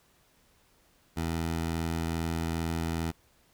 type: tone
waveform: 15% pulse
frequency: 82.41 Hz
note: E2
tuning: in tune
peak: -23 dBFS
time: 1.16-3.12 s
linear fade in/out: 20 ms
effects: pink hiss -65 dBFS RMS until 3.53 s